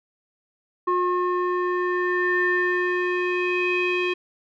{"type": "tone with low-pass filter sweep", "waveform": "square", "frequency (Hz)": 359.3, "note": "F4", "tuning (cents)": 49, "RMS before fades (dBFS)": -23, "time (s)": [0.87, 4.14], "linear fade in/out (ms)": 10, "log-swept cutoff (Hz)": [1200, 2800], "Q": 6.9, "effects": []}